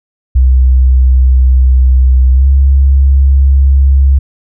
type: tone with pitch glide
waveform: sine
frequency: 64.1 to 67.91 Hz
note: C2 to C#2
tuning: -35 to -35 cents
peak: -3 dBFS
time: 0.35-4.19 s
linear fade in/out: 10 ms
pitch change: +100 cents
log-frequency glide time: 2.33-2.47 s
effects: none